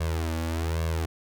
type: tone with flanger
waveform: sawtooth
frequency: 81.5 Hz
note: E2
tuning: 19 cents flat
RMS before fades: -28 dBFS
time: 0-1.06 s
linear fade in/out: 10 ms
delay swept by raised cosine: 1.8 to 3.6 ms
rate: 1.2 Hz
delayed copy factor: +0.8
effects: none